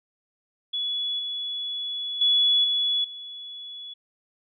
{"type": "tone with level steps", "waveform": "sine", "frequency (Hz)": 3400, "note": "G#7", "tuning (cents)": 40, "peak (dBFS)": [-25, -28, -17, -21, -36], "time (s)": [0.73, 3.94], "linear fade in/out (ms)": 10, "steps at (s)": [1.19, 2.21, 2.64, 3.04], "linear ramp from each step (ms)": 5, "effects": []}